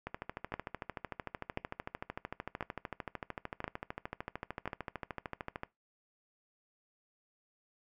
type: two click trains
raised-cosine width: 0.5 ms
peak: -20 / -23 dBFS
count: 5 / 75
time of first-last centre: 0.54-4.677 / 0.07-5.634 s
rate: 0.967 / 13.3 Hz
effects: noise-tail reverb RT60 0.2 s tail -20 dB re dry